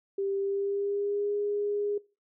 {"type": "tone with pitch glide", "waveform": "sine", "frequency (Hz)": [393.8, 411], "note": ["G4", "G#4"], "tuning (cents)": [8, -18], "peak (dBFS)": -27, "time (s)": [0.18, 1.98], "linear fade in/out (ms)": 5, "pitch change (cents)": 74, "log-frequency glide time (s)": [0.37, 1.34], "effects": ["noise-tail reverb RT60 0.3 s tail -21 dB re dry"]}